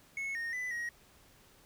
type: tone with pitch steps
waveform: triangle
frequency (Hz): 2193 / 1850 / 1997 / 1890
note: C#7 / A#6 / B6 / A#6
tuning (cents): -19 / -14 / +19 / +23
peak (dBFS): -33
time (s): 0.17-0.89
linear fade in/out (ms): 2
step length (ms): 180
effects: pink hiss -62 dBFS RMS until 1.65 s